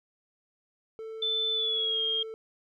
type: tone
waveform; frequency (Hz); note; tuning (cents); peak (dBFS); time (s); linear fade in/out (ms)
triangle; 443.7; A4; +14; -35; 0.99-2.34; 0
type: tone with pitch glide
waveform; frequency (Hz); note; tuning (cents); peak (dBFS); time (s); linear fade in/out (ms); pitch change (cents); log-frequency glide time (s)
sine; 3520 to 3228; A7 to G#7; 0 to -50; -26; 1.22-2.23; 5; -150; 1.52-2.01
effects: none